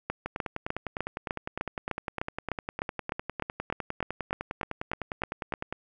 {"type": "two click trains", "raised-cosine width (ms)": 0.5, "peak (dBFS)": [-17, -14], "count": [55, 19], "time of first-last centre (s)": [[0.26, 5.726], [0.1, 5.538]], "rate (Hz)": [9.88, 3.31], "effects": []}